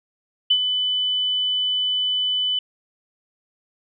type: tone with ADSR envelope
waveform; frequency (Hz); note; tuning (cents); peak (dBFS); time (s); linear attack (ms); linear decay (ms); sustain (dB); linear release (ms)
sine; 3000; F#7; +23; -12; 0.5-2.59; 9; 67; -7; 3
effects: none